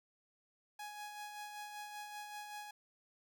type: tone with tremolo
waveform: sawtooth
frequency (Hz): 834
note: G#5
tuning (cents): +7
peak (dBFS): -40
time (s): 0.79-2.71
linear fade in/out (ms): 5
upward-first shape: sine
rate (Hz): 5.2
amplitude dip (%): 40
effects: none